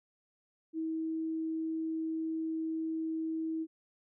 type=tone; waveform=sine; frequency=321.3 Hz; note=E4; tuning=44 cents flat; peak=-32 dBFS; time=0.73-3.67 s; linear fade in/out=50 ms; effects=none